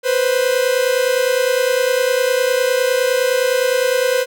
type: tone pair together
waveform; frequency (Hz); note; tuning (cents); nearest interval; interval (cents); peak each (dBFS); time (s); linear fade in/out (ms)
45% pulse; 493.5 / 523.3; B4 / C5; -1 / 0; minor second; 101; -17; 0.03-4.26; 50
effects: none